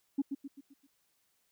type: tone with echo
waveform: sine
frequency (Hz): 277.2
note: C#4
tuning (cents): 0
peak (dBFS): -25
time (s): 0.18-0.22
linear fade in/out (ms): 10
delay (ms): 130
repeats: 5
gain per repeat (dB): -7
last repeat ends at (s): 0.87
effects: tanh soft clip ceiling -23 dBFS + white hiss -75 dBFS RMS until 1.51 s